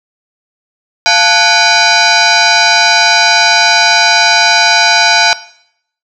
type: tone with frequency modulation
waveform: sine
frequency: 1661.2 Hz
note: G#6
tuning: in tune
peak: -5 dBFS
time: 1.06-5.33 s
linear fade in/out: 0 ms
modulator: 785 Hz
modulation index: 5.1
effects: noise-tail reverb RT60 0.7 s tail -18 dB re dry